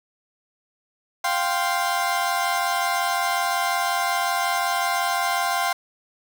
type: chord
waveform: 30% pulse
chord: F suspended second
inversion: none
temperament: equal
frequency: 698.5 / 784 / 1046.5 Hz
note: F5 / G5 / C6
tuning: 0 / 0 / 0 cents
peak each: -23 / -23 / -23 dBFS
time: 1.24-5.73 s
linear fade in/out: 5 ms
effects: none